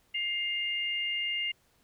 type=tone pair together; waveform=sine; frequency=2111 / 2818 Hz; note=C7 / F7; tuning=+15 / +15 cents; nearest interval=perfect fourth; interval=500 cents; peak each=-33 / -31 dBFS; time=0.14-1.52 s; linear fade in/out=10 ms; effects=pink hiss -68 dBFS RMS until 1.83 s